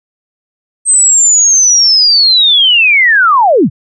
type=linear sweep; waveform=sine; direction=down; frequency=8350 to 92.5 Hz; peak=-4 dBFS; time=0.85-3.7 s; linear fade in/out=50 ms; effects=none